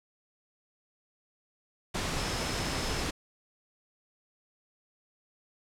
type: tone in noise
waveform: sine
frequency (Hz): 5200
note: E8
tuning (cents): -24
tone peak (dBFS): -42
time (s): 2.17-3.03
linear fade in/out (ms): 10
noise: pink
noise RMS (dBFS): -32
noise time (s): 1.94-3.11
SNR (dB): -13
effects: low-pass 8000 Hz 12 dB/octave